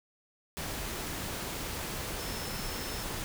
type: tone in noise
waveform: sine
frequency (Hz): 5280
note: E8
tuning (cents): +2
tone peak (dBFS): -45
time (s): 2.2-3.03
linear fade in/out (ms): 0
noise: pink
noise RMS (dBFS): -37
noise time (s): 0.57-3.24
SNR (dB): -11
effects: none